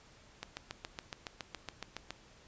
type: click train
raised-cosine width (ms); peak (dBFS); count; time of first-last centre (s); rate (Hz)
0.2; -22; 13; 0.43-2.106; 7.16
effects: pink hiss -60 dBFS RMS until 2.47 s + resampled to 16000 Hz